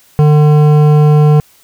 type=tone with hard clipping; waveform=sine; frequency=150 Hz; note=D3; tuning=37 cents sharp; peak=-6 dBFS; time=0.19-1.4 s; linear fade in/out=0 ms; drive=12 dB; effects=white hiss -47 dBFS RMS until 1.63 s